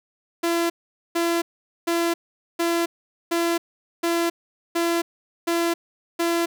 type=tone bursts; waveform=sawtooth; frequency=338.5 Hz; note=E4; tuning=46 cents sharp; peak=-16 dBFS; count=9; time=0.43-6.46 s; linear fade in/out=10 ms; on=270 ms; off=450 ms; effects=none